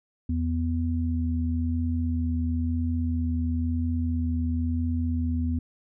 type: tone pair together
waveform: sine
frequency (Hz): 82.63 / 246.9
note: E2 / B3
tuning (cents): +5 / 0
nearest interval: octave + perfect fifth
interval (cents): 1895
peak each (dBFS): -25 / -28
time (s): 0.29-5.59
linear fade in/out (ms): 5
effects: none